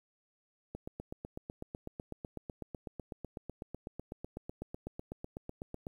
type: click train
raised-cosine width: 2 ms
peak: -27 dBFS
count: 42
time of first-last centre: 0.75-5.869 s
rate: 8.01 Hz
effects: 10-bit